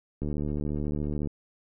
click train, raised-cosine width 3 ms, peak -19 dBFS, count 79, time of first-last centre 0.22-1.273 s, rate 74.1 Hz, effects none

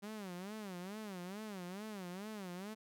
sawtooth tone with vibrato, 196 Hz, G3, in tune, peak -40 dBFS, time 0.02-2.75 s, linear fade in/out 20 ms, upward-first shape sine, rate 2.3 Hz, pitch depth 190 cents each way, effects none

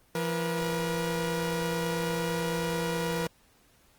sawtooth tone pair together, 169.95 / 480.7 Hz, F3 / B4, -47 / -47 cents, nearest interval octave + tritone, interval 1800 cents, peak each -27 dBFS, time 0.15-3.27 s, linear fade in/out 2 ms, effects pink hiss -63 dBFS RMS until 3.98 s + Opus 24 kbps

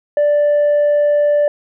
sine tone, 587 Hz, D5, 1 cent flat, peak -8 dBFS, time 0.17-1.48 s, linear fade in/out 2 ms, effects tanh soft clip ceiling -9 dBFS

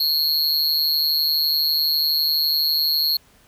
square tone with amplitude modulation, 4283 Hz, C8, 40 cents sharp, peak -14 dBFS, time 0-3.17 s, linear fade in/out 5 ms, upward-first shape sine, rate 152 Hz, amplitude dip 90%, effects pink hiss -55 dBFS RMS until 3.47 s

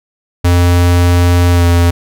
square tone with pitch glide, 87.8 to 86.29 Hz, F2 to F2, +10 to -20 cents, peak -7 dBFS, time 0.44-1.91 s, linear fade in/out 10 ms, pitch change -30 cents, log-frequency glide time 1.51-1.65 s, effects none

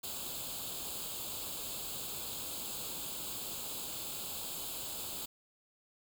white noise with comb filter, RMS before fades -41 dBFS, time 0.03-5.26 s, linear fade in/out 10 ms, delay 0.26 ms, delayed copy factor +0.8, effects none

